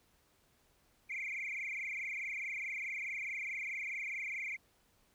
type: tone with frequency modulation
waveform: sine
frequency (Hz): 2234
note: C#7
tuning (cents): +13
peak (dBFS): -36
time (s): 1.09-4.57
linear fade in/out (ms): 20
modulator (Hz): 24.7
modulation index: 7.2
effects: tanh soft clip ceiling -34 dBFS + pink hiss -71 dBFS RMS until 5.14 s